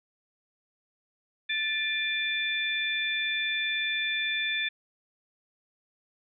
sine tone cluster, 1755 / 2391 / 3521 Hz, A6 / D7 / A7, -5 / +30 / 0 cents, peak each -31 dBFS, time 1.49-4.69 s, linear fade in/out 10 ms, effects none

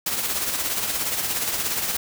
white noise with tremolo, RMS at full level -23 dBFS, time 0.06-1.97 s, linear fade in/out 5 ms, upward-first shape triangle, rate 17 Hz, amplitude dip 55%, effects none

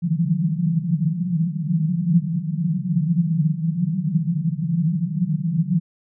white band-pass noise, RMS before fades -21 dBFS, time 0.02-5.8 s, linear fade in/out 20 ms, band 150 to 180 Hz, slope 96 dB/octave, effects none

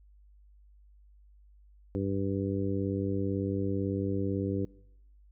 harmonic tone, 98 Hz, G2, in tune, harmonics 1 / 2 / 3 / 4 / 5, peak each -33 / -35 / -33 / -36 / -38 dBFS, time 1.95-4.65 s, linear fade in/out 0 ms, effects noise-tail reverb RT60 0.8 s tail -23 dB re dry + added 50 Hz sine -55 dBFS peak until 5.31 s

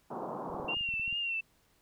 white band-pass noise, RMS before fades -39 dBFS, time 0.1-0.75 s, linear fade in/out 10 ms, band 140 to 1100 Hz, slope 48 dB/octave
clicks, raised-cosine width 5 ms, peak -38 dBFS, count 11, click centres 0.5 / 0.545 / 0.599 / 0.646 / 0.769 / 0.81 / 0.889 / 0.939 / 0.997 / 1.079 / 1.127 s
sine tone with vibrato, 2741 Hz, F7, 33 cents flat, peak -31 dBFS, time 0.68-1.41 s, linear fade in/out 10 ms, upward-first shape triangle, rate 2.5 Hz, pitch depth 64 cents each way
effects pink hiss -69 dBFS RMS until 1.81 s

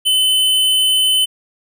square tone, 3036 Hz, F#7, 44 cents sharp, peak -12 dBFS, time 0.05-1.26 s, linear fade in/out 20 ms, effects none

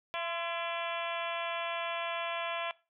harmonic tone with a mistuned harmonic, 337.1 Hz, E4, 39 cents sharp, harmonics 2 / 3 / 4 / 5 / 6 / 7 / 8 / 9 / 10, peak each -38 / -39 / -44 / -44 / -47 / -41 / -45 / -46 / -45 dBFS, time 0.14-2.71 s, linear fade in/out 0 ms, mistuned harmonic 3, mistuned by +35 cents, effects noise-tail reverb RT60 0.3 s tail -21 dB re dry

